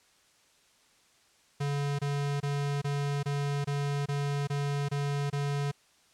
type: tone bursts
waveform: square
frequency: 142.6 Hz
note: C#3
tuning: 49 cents sharp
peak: -29 dBFS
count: 10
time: 1.6-5.716 s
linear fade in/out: 10 ms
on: 390 ms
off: 24 ms
effects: white hiss -64 dBFS RMS until 6.13 s + low-pass 8000 Hz 12 dB/octave